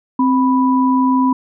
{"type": "tone pair together", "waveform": "sine", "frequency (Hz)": [261.5, 987.3], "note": ["C4", "B5"], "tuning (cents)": [-1, -1], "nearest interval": "octave + major seventh", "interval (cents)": 2300, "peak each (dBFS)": [-12, -16], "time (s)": [0.19, 1.33], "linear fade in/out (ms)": 5, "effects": []}